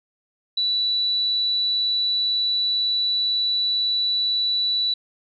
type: tone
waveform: sine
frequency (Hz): 3951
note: B7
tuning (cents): 0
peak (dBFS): -19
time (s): 0.57-4.94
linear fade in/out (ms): 5
effects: none